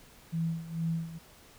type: tone with tremolo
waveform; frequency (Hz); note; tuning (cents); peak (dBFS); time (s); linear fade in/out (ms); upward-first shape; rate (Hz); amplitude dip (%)
sine; 164.6; E3; -2; -27; 0.32-1.19; 20; sine; 2.2; 80
effects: pink hiss -56 dBFS RMS until 1.58 s